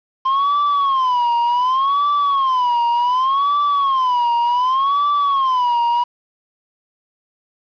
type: tone with vibrato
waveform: triangle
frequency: 1046.5 Hz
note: C6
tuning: in tune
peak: -12 dBFS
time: 0.25-6.04 s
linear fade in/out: 10 ms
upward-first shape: sine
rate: 0.67 Hz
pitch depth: 180 cents each way
effects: resampled to 11025 Hz + 7-bit